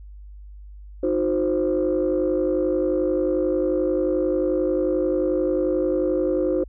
sine chord, C diminished, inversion first, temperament equal with one note detuned, 311.1 / 362.4 / 523.3 Hz, Eb4 / Gb4 / C5, 0 / -36 / 0 cents, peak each -23 / -22 / -22 dBFS, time 1.03-6.64 s, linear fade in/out 5 ms, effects tanh soft clip ceiling -13 dBFS + added 50 Hz sine -38 dBFS peak until 6.68 s

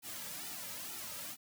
white noise with flanger, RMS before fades -44 dBFS, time 0.02-1.37 s, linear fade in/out 50 ms, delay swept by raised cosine 1.8 to 2.8 ms, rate 2.2 Hz, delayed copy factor -0.95, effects none

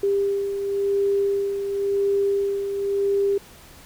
sine beating tone pair, 398.3 / 399.24 Hz, G4 / G4, +28 / +32 cents, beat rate 0.94 Hz, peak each -20 / -29 dBFS, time 0.03-3.38 s, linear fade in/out 5 ms, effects pink hiss -47 dBFS RMS until 3.85 s

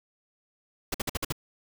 pink noise bursts, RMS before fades -29 dBFS, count 6, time 0.92-1.324 s, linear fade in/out 5 ms, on 24 ms, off 52 ms, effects none

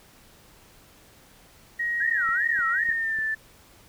sine tone with pitch glide, 1888 to 1761.6 Hz, A#6 to A6, +22 to +2 cents, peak -24 dBFS, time 1.79-3.35 s, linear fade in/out 10 ms, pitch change -120 cents, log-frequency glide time 2.79-3.2 s
sine tone with vibrato, 1569 Hz, G6, 1 cent sharp, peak -24 dBFS, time 2-2.93 s, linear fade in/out 10 ms, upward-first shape sine, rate 2.6 Hz, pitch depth 300 cents each way
click train, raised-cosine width 3 ms, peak -33 dBFS, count 4, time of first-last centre 2.29-3.188 s, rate 3.34 Hz
effects pink hiss -54 dBFS RMS until 3.88 s

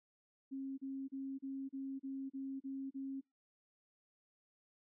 sine tone bursts, 270 Hz, C#4, 45 cents flat, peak -40 dBFS, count 9, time 0.51-3.212 s, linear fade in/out 20 ms, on 270 ms, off 34 ms, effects noise-tail reverb RT60 0.2 s tail -22 dB re dry

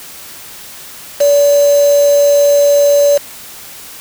sine tone with quantisation, 574 Hz, D5, 40 cents flat, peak -6 dBFS, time 1.2-3.18 s, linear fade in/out 10 ms, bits 3, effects white hiss -32 dBFS RMS until 4 s

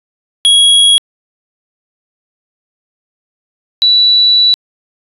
square / sine tone pair in turn, 3317 / 3945 Hz, G#7 / B7, -3 / -3 cents, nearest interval minor third, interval 300 cents, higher second, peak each -5 dBFS, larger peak neither, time 0.45-0.98 / 3.82-4.54 s, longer second, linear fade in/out 0 ms, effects resampled to 32000 Hz

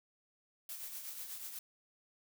blue noise with tremolo, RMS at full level -43 dBFS, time 0.69-1.59 s, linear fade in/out 2 ms, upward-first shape triangle, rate 8.2 Hz, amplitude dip 55%, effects none

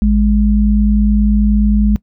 sine tone pair together, 54.79 / 207.7 Hz, A1 / G#3, -7 / 0 cents, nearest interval octave + major seventh, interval 2307 cents, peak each -11 dBFS, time 0.02-1.96 s, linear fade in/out 0 ms, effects noise-tail reverb RT60 0.1 s tail -21 dB re dry

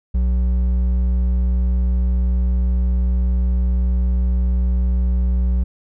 triangle tone with hard clipping, 61.3 Hz, B1, 12 cents flat, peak -16 dBFS, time 0.14-5.64 s, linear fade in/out 10 ms, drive 9 dB, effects none

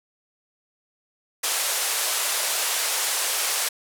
white band-pass noise, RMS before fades -25 dBFS, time 1.43-3.69 s, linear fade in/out 10 ms, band 470 to 12000 Hz, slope 24 dB/octave, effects none

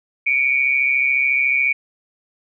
sine tone pair together, 2259 / 2393 Hz, C#7 / D7, +32 / +32 cents, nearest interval minor second, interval 100 cents, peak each -17 / -18 dBFS, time 0.26-1.73 s, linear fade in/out 10 ms, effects none

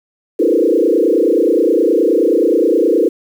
sine tone with frequency modulation, 400 Hz, G4, 35 cents sharp, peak -9 dBFS, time 0.39-3.09 s, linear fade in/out 10 ms, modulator 29.5 Hz, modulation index 3.4, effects 7-bit

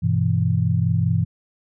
sine chord, E minor, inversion first, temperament just, 98.89 / 123.61 / 164.81 Hz, G2 / B2 / E3, +16 / +2 / 0 cents, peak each -21 dBFS, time 0.02-1.25 s, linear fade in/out 20 ms, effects none

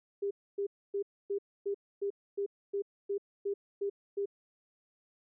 sine tone bursts, 400.8 Hz, G4, 38 cents sharp, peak -30 dBFS, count 12, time 0.22-4.258 s, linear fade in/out 10 ms, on 89 ms, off 270 ms, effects none

